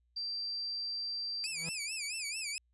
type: tone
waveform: sine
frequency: 4699 Hz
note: D8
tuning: in tune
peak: -35 dBFS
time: 0.16-1.47 s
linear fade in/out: 10 ms
type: tone with vibrato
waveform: 15% pulse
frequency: 2458 Hz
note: D#7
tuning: 22 cents flat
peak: -29 dBFS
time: 1.44-2.58 s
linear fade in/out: 0 ms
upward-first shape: sine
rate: 4.5 Hz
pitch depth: 150 cents each way
type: tone with exponential growth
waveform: 45% pulse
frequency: 164.81 Hz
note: E3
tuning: in tune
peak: -38 dBFS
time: 1.46-1.69 s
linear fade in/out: 0 ms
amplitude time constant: 48 ms
effects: added 60 Hz sine -70 dBFS peak until 2.73 s + resampled to 24000 Hz